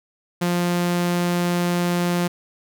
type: tone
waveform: sawtooth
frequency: 175.3 Hz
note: F3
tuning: 7 cents sharp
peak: -15 dBFS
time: 0.41-2.28 s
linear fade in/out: 10 ms
effects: none